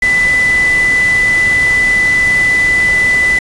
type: tone in noise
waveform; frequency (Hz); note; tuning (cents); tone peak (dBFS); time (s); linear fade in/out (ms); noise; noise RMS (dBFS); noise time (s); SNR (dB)
sine; 1996; B6; +18; -8; 0.02-3.39; 5; pink; -23; 0.02-3.39; +12
effects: resampled to 24000 Hz

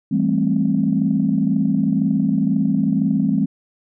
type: chord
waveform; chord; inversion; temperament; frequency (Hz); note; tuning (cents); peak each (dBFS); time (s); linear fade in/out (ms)
sine; A minor seventh; second; just; 165 / 198 / 220 / 264; E3 / G3 / A3 / C4; +2 / +18 / 0 / +16; -22 / -19 / -21 / -20; 0.11-3.46; 10
effects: tanh soft clip ceiling -5 dBFS

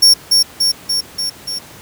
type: tone with echo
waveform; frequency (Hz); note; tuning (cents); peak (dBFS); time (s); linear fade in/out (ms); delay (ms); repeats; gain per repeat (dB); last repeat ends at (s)
40% pulse; 5500; F8; -27; -4; 0.02-0.14; 10; 290; 5; -3; 1.59
effects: pink hiss -38 dBFS RMS until 1.81 s + high-pass 80 Hz 12 dB/octave

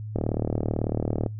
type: click train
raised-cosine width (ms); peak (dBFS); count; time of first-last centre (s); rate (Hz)
2; -12; 43; 0.16-1.262; 38.1
effects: noise-tail reverb RT60 0.2 s tail -26 dB re dry + added 107 Hz sine -32 dBFS peak until 1.39 s

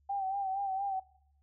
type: tone with vibrato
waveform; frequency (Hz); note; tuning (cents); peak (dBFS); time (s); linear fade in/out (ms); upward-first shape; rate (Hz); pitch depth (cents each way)
sine; 780; G5; -9; -31; 0.09-1; 10; sine; 4.3; 52
effects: noise-tail reverb RT60 0.7 s tail -22 dB re dry + added 71 Hz sine -66 dBFS peak until 1.42 s

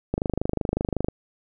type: click train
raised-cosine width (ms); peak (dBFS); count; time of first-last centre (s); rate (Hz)
2; -10; 25; 0.14-1.085; 25.4
effects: none

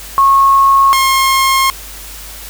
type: tone pair in turn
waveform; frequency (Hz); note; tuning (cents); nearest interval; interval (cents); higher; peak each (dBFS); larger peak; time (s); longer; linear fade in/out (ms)
sine / sawtooth; 1093 / 1071.7; C#6 / C6; -25 / +41; unison; 34; first; -5; neither; 0.18-0.93 / 0.93-1.7; second; 0
effects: added 50 Hz sine -33 dBFS peak until 2.49 s + white hiss -31 dBFS RMS until 2.49 s

